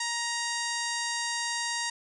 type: harmonic tone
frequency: 939 Hz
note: A#5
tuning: 12 cents sharp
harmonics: 1 / 2 / 3 / 4 / 5 / 6 / 7 / 8 / 9 / 10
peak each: -36 / -34 / -41 / -39 / -37 / -41 / -38 / -40 / -45 / -45 dBFS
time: 0-1.9 s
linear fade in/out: 5 ms
effects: none